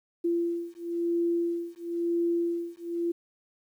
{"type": "beating tone pair", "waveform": "sine", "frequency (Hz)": [340.8, 341.79], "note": ["F4", "F4"], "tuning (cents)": [-42, -37], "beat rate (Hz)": 0.99, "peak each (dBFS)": [-29, -29], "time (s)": [0.24, 3.12], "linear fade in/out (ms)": 10, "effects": ["10-bit"]}